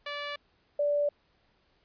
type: tone pair in turn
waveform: 10% pulse / sine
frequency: 580 / 582.3 Hz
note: D5 / D5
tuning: -22 / -15 cents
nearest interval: unison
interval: 7 cents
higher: second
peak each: -26 / -24 dBFS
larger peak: second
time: 0.06-0.36 / 0.79-1.09 s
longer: neither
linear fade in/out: 5 ms
effects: pink hiss -69 dBFS RMS until 1.84 s + resampled to 11025 Hz